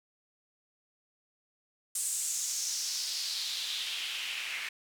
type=noise with band-pass filter sweep; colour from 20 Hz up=white; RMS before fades=-35 dBFS; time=1.95-4.69 s; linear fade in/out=5 ms; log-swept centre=8600 to 2200 Hz; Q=3.1; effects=none